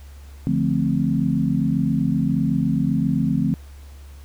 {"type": "chord", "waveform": "sine", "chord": "D minor seventh", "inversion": "none", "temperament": "equal", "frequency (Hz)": [146.83, 174.61, 220, 261.6], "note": ["D3", "F3", "A3", "C4"], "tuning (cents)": [0, 0, 0, 0], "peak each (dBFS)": -23, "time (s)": [0.47, 3.54], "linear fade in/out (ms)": 0, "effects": ["added 70 Hz sine -38 dBFS peak until 4.24 s", "pink hiss -52 dBFS RMS until 4.24 s"]}